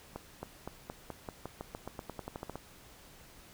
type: accelerating click train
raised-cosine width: 1 ms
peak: -25 dBFS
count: 18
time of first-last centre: 0.16-2.556 s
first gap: 270 ms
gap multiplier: 0.91
effects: pink hiss -56 dBFS RMS until 3.53 s